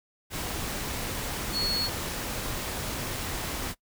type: tone in noise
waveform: sine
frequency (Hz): 4355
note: C#8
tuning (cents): -31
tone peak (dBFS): -26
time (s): 1.52-1.9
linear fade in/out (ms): 50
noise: pink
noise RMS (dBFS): -33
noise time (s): 0.3-3.75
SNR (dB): +4
effects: noise-tail reverb RT60 0.1 s tail -21 dB re dry